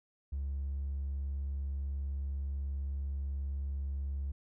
triangle tone, 69.3 Hz, C#2, in tune, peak -30 dBFS, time 0.32-4.32 s, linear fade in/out 10 ms, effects tanh soft clip ceiling -30 dBFS

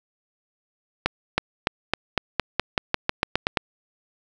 accelerating click train, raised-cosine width 0.3 ms, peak -3 dBFS, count 14, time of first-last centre 1.06-3.572 s, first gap 320 ms, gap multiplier 0.91, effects none

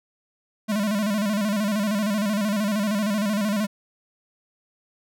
square tone with vibrato, 207.7 Hz, G#3, in tune, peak -22 dBFS, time 0.68-3.67 s, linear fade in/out 20 ms, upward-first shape square, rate 13 Hz, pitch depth 76 cents each way, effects none

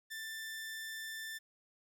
sawtooth tone, 1774 Hz, A6, 14 cents sharp, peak -38 dBFS, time 0.1-1.39 s, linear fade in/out 20 ms, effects 12-bit

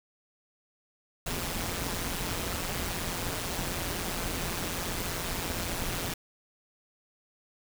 pink noise with amplitude modulation, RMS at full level -30 dBFS, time 1.26-6.14 s, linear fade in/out 5 ms, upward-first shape sine, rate 175 Hz, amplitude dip 70%, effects none

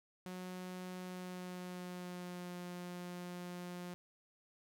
sawtooth tone with pitch glide, 182.8 to 177.6 Hz, F#3 to F3, -21 to +29 cents, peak -40 dBFS, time 0.26-3.94 s, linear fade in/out 0 ms, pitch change -50 cents, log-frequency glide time 0.99-2.56 s, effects none

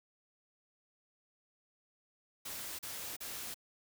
white noise bursts, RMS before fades -43 dBFS, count 3, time 2.45-3.544 s, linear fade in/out 10 ms, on 340 ms, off 37 ms, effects none

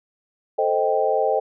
sine chord, A half-diminished seventh, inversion none, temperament equal, 440 / 523.3 / 622.3 / 784 Hz, A4 / C5 / Eb5 / G5, 0 / 0 / 0 / 0 cents, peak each -23 dBFS, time 0.58-1.4 s, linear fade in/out 10 ms, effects none

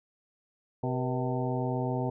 harmonic tone with a mistuned harmonic, 127.7 Hz, C3, 42 cents flat, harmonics 1 / 2 / 3 / 4 / 5 / 6 / 7, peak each -31 / -34 / -36 / -37 / -38 / -39 / -39 dBFS, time 0.83-2.1 s, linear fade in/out 5 ms, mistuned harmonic 4, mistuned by -100 cents, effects none

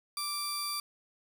sawtooth tone pair together, 1174.7 / 4699 Hz, D6 / D8, 0 / 0 cents, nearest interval 2 octaves, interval 2400 cents, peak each -34 / -31 dBFS, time 0.17-0.8 s, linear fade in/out 2 ms, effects none

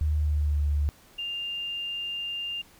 sine tone with pitch glide, 76 to 73.07 Hz, D#2 to D2, -40 to -8 cents, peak -22 dBFS, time 0.01-0.89 s, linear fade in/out 0 ms, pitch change -68 cents, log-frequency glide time 0.12-0.63 s
sine tone, 2800 Hz, F7, 4 cents sharp, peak -30 dBFS, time 1.18-2.62 s, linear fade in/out 10 ms
effects pink hiss -56 dBFS RMS until 2.79 s

